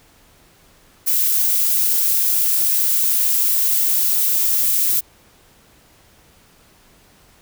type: noise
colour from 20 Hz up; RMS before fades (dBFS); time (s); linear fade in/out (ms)
violet; -17; 1.06-5.01; 20
effects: pink hiss -52 dBFS RMS until 7.41 s